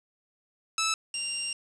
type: tone pair in turn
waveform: 10% pulse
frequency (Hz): 1310 / 2784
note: E6 / F7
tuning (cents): -11 / -6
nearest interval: octave + minor second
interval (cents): 1305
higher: second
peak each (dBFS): -17 / -20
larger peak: first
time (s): 0.78-0.94 / 1.14-1.53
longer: second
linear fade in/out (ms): 2
effects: resampled to 22050 Hz + 8-bit